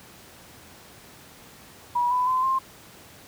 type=tone with pitch steps; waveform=sine; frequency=969 / 997.4 / 1026.6 / 1056.7 Hz; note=B5 / B5 / C6 / C6; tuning=-33 / +17 / -33 / +17 cents; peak=-20 dBFS; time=1.95-2.59 s; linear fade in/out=10 ms; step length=160 ms; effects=pink hiss -48 dBFS RMS until 3.27 s + high-pass 80 Hz 12 dB/octave